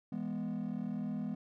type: tone cluster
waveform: triangle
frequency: 165.4 / 206.6 / 246.3 Hz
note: E3 / G#3 / B3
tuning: +6 / -9 / -5 cents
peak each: -39 / -35 / -36 dBFS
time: 0.12-1.35 s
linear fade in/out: 5 ms
effects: tanh soft clip ceiling -29 dBFS